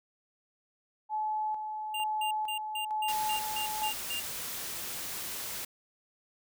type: tone with tremolo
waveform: sine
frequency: 859 Hz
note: A5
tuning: 42 cents flat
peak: -29 dBFS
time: 1.09-3.92 s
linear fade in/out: 50 ms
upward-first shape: square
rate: 1.1 Hz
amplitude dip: 45%
type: tone bursts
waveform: square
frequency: 2800 Hz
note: F7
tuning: 4 cents sharp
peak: -34 dBFS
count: 9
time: 1.94-4.2 s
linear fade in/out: 5 ms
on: 100 ms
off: 170 ms
type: noise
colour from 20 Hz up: white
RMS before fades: -38 dBFS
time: 3.08-5.65 s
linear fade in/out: 5 ms
effects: none